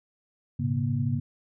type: tone cluster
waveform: sine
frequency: 105.6 / 120.4 / 136.7 / 237.3 Hz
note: G#2 / B2 / C#3 / A#3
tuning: +29 / -44 / -24 / +31 cents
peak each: -29 / -34 / -27 / -31 dBFS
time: 0.59-1.2 s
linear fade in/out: 10 ms
effects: none